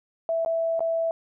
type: tone with dropouts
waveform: sine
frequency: 659.3 Hz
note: E5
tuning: in tune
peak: -22 dBFS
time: 0.29-1.11 s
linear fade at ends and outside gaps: 1 ms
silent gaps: 0.449-0.46 / 0.794-0.805 s
effects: none